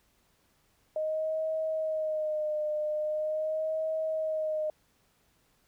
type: tone with vibrato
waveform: sine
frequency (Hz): 620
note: D#5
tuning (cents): -6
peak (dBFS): -28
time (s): 0.96-4.7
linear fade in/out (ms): 2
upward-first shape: sine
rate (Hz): 0.42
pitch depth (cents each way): 40
effects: pink hiss -69 dBFS RMS until 5.67 s